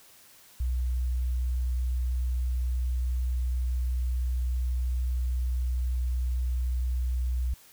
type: tone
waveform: sine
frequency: 62.2 Hz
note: B1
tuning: 13 cents sharp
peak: -24 dBFS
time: 0.6-7.54 s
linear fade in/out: 5 ms
effects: tanh soft clip ceiling -21 dBFS + white hiss -55 dBFS RMS until 7.72 s